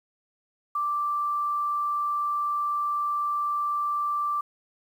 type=tone with quantisation; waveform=sine; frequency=1174 Hz; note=D6; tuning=1 cent flat; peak=-24 dBFS; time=0.75-4.41 s; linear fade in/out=5 ms; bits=9; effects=none